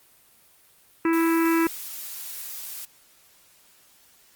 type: harmonic tone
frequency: 329.6 Hz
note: E4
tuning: in tune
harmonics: 1 / 3 / 4 / 5 / 6 / 7 / 8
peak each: -19 / -29 / -31 / -33 / -35 / -36 / -37 dBFS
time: 1.05-1.67 s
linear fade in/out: 2 ms
type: noise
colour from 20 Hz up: blue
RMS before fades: -36 dBFS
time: 1.13-2.85 s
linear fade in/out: 2 ms
effects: white hiss -57 dBFS RMS until 4.35 s + Opus 32 kbps